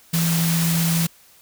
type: tone in noise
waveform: sine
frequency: 166.4 Hz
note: E3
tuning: 17 cents sharp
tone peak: -18 dBFS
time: 0.13-1.07 s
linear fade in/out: 10 ms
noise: white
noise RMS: -25 dBFS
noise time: 0.13-1.07 s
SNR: +4 dB
effects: white hiss -52 dBFS RMS until 1.41 s